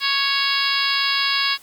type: harmonic tone with a mistuned harmonic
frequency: 554.4 Hz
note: C#5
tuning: in tune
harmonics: 2 / 3 / 4 / 5 / 6 / 7 / 8 / 9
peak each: -26 / -26 / -26 / -26 / -26 / -26 / -26 / -26 dBFS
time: 0-1.58 s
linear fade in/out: 50 ms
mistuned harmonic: 7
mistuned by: +19 cents
effects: white hiss -48 dBFS RMS until 1.62 s + Opus 48 kbps